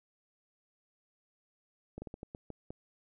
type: slowing click train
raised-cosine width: 2 ms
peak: -29 dBFS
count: 8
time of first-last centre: 1.98-2.705 s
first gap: 40 ms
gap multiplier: 1.31
effects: none